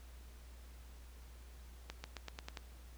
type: accelerating click train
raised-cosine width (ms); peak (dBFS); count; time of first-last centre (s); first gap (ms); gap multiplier
0.2; -26; 7; 1.9-2.572; 140; 0.91
effects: added 60 Hz sine -52 dBFS peak until 2.97 s + pink hiss -63 dBFS RMS until 2.97 s